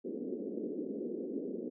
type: band-pass noise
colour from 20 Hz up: pink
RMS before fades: -39 dBFS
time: 0.04-1.7 s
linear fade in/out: 20 ms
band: 220 to 470 Hz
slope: 48 dB/octave
effects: none